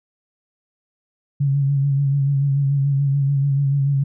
sine tone with vibrato, 139.4 Hz, C#3, 10 cents sharp, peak -15 dBFS, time 1.4-4.04 s, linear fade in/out 10 ms, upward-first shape sine, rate 6.9 Hz, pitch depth 38 cents each way, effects none

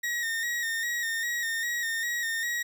40% pulse tone with vibrato, 1864.7 Hz, A#6, in tune, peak -27 dBFS, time 0.03-2.63 s, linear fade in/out 10 ms, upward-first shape square, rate 2.5 Hz, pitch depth 37 cents each way, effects 11-bit

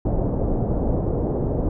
pink low-pass noise, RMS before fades -22 dBFS, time 0.05-1.69 s, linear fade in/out 2 ms, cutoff 650 Hz, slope 24 dB/octave, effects none

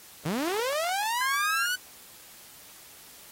sawtooth linear sweep, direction up, 138.2 to 1508 Hz, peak -23 dBFS, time 0.25-1.76 s, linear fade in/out 10 ms
sine tone, 1621 Hz, G#6, 42 cents flat, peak -28 dBFS, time 1.21-1.66 s, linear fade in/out 2 ms
effects white hiss -50 dBFS RMS until 3.31 s + AAC 48 kbps

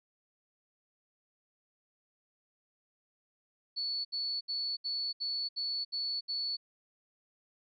sine tone bursts, 4435 Hz, C#8, in tune, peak -32 dBFS, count 8, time 3.76-6.57 s, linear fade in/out 20 ms, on 290 ms, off 70 ms, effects none

